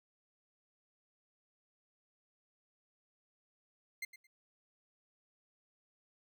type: tone with echo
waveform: 40% pulse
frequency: 2093 Hz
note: C7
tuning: in tune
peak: -37 dBFS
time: 4.02-4.05 s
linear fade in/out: 5 ms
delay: 110 ms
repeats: 2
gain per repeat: -14 dB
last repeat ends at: 4.27 s
effects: none